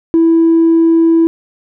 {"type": "tone with tanh clipping", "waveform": "triangle", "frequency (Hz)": 329.6, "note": "E4", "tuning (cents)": 0, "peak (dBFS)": -6, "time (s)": [0.14, 1.27], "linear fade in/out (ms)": 0, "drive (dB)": 5, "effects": []}